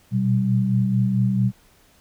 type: tone cluster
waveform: sine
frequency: 118.3 / 122.8 / 193.1 Hz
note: A#2 / B2 / G3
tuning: +26 / -9 / -26 cents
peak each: -27 / -20 / -20 dBFS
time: 0.11-1.52 s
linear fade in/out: 50 ms
effects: pink hiss -56 dBFS RMS until 2 s